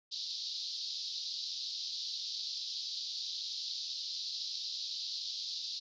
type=band-pass noise; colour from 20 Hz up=pink; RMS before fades=-40 dBFS; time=0.11-5.8 s; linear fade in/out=20 ms; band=3800 to 5100 Hz; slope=48 dB/octave; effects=resampled to 16000 Hz